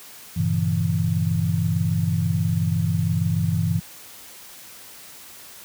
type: chord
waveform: sine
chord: G diminished seventh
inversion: none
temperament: equal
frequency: 98 / 116.54 / 138.59 / 164.81 Hz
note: G2 / Bb2 / Db3 / Fb3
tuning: 0 / 0 / 0 / 0 cents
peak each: -23 / -27 / -28 / -22 dBFS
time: 0.36-3.8 s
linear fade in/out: 10 ms
effects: white hiss -43 dBFS RMS until 5.64 s + high-pass 60 Hz 12 dB/octave